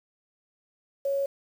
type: tone with quantisation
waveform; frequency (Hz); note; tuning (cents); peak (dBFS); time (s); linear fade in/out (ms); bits
sine; 554.4; C#5; 0; -24; 1.05-1.26; 5; 8
effects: none